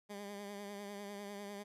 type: tone with vibrato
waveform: 15% pulse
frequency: 202.6 Hz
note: G#3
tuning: 43 cents flat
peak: -38 dBFS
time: 0.09-1.64 s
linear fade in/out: 20 ms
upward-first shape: triangle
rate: 10 Hz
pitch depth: 46 cents each way
effects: resampled to 32000 Hz